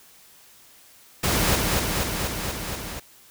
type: noise with echo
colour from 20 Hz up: pink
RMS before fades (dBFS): -22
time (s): 1.23-1.56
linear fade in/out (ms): 10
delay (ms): 240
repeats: 6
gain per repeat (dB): -2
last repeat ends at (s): 3
effects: white hiss -52 dBFS RMS until 3.3 s